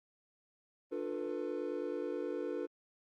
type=chord; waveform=triangle; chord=B half-diminished seventh; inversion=first; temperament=just; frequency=296.3 / 355.6 / 444.5 / 493.9 Hz; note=D4 / F4 / A4 / B4; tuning=+15 / +31 / +18 / 0 cents; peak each=-40 / -39 / -39 / -39 dBFS; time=0.91-2.67 s; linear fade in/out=20 ms; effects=Opus 32 kbps